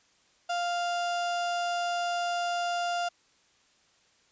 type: tone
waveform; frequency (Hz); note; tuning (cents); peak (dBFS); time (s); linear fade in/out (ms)
35% pulse; 698.5; F5; 0; -26; 0.49-3.09; 10
effects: white hiss -65 dBFS RMS until 4.31 s + resampled to 16000 Hz